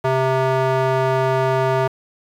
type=tone with band-pass filter; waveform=square; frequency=131.5 Hz; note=C3; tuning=9 cents sharp; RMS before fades=-18 dBFS; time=0.04-1.88 s; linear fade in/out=10 ms; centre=750 Hz; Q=1.1; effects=8-bit